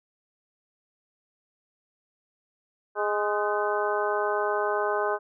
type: harmonic tone with a mistuned harmonic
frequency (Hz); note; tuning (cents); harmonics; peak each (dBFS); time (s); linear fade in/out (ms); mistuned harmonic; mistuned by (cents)
207.7; G#3; 0; 2 / 3 / 4 / 5 / 6 / 7; -28 / -30 / -31 / -32 / -33 / -33; 2.95-5.19; 50; 7; +72
effects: none